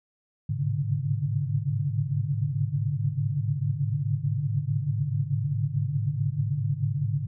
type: tone cluster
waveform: sine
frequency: 104.2 / 108.9 / 131.6 / 140.9 / 147.5 Hz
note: G#2 / A2 / C3 / C#3 / D3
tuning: +6 / -17 / +10 / +29 / +8 cents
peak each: -30 / -33 / -31 / -31 / -29 dBFS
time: 0.49-7.27 s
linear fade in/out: 10 ms
effects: none